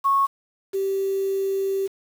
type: tone pair in turn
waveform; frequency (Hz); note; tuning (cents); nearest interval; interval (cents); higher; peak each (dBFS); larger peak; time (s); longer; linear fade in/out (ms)
sine; 1100 / 388.9; C#6 / G4; -14 / -14; octave + tritone; 1800; first; -16 / -21; first; 0.04-0.27 / 0.73-1.88; second; 20
effects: 7-bit